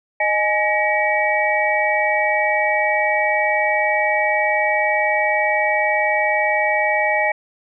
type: tone cluster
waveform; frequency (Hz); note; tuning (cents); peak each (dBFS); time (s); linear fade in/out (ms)
sine; 618 / 838 / 1902 / 2280; D#5 / G#5 / A#6 / C#7; -12 / +15 / +34 / +48; -21; 0.2-7.32; 5
effects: none